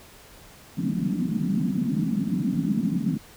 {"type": "band-pass noise", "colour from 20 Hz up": "pink", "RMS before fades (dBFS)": -25, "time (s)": [0.77, 3.18], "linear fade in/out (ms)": 10, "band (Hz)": [160, 270], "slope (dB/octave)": 48, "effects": ["pink hiss -49 dBFS RMS until 3.36 s"]}